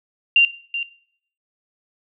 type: tone with echo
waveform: sine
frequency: 2777 Hz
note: F7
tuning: 10 cents flat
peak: -9 dBFS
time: 0.36-0.45 s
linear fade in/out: 2 ms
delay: 380 ms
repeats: 1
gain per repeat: -12 dB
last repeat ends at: 0.83 s
effects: noise-tail reverb RT60 0.6 s tail -19 dB re dry